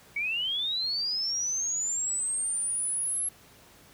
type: linear sweep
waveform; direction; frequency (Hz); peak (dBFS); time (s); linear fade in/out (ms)
sine; up; 2217 to 11175; -27; 0.16-3.29; 5
effects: pink hiss -55 dBFS RMS until 3.93 s + high-pass 60 Hz 12 dB/octave